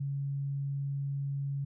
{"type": "tone", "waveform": "sine", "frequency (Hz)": 139.5, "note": "C#3", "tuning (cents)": 11, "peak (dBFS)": -31, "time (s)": [0, 1.65], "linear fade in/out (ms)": 10, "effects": []}